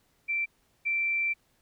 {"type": "tone pair in turn", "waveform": "sine", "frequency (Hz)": [2345, 2345], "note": ["D7", "D7"], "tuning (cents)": [-3, -3], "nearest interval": "unison", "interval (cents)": 0, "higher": "neither", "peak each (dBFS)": [-26, -25], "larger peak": "second", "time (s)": [[0.28, 0.46], [0.85, 1.34]], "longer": "second", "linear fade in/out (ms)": 20, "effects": ["pink hiss -69 dBFS RMS until 1.61 s"]}